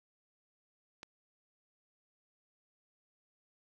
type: click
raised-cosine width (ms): 0.2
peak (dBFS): -28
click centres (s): 1.031
effects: none